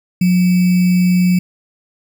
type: tone with sample-and-hold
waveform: sine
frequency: 180 Hz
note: F#3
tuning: 47 cents flat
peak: -9 dBFS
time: 0.21-1.39 s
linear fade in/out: 5 ms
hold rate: 2450 Hz
effects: none